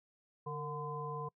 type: harmonic tone with a mistuned harmonic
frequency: 145.9 Hz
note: D3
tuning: 11 cents flat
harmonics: 1 / 3 / 5 / 7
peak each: -42 / -43 / -50 / -42 dBFS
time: 0.46-1.29 s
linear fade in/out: 10 ms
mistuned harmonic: 3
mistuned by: +77 cents
effects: noise-tail reverb RT60 0.1 s tail -25 dB re dry